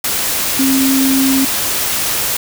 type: tone in noise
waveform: sine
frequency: 267.5 Hz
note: C4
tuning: 38 cents sharp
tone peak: -11 dBFS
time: 0.59-1.45 s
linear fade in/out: 5 ms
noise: white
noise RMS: -17 dBFS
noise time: 0.04-2.37 s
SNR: +3 dB
effects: none